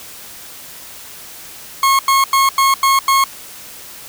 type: tone bursts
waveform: 40% pulse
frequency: 1087 Hz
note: C#6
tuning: 34 cents flat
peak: -9 dBFS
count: 6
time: 1.83-3.24 s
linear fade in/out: 2 ms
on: 160 ms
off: 90 ms
effects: white hiss -35 dBFS RMS until 4.08 s